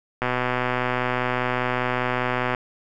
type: click train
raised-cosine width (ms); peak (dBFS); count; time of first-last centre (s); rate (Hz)
0.5; -8; 292; 0.22-2.548; 125
effects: none